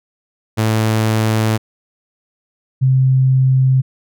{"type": "tone pair in turn", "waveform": ["sawtooth", "sine"], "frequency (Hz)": [110, 131.18], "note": ["A2", "C3"], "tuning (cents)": [0, 5], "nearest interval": "minor third", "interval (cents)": 305, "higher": "second", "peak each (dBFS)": -9, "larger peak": "neither", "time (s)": [[0.57, 1.58], [2.81, 3.82]], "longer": "neither", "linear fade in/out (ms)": 20, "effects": []}